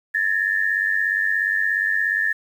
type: tone pair together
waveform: sine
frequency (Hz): 1716 / 1813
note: A6 / A#6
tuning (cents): -44 / -49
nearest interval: minor second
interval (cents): 95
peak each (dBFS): -21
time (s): 0.14-2.33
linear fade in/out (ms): 10
effects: 8-bit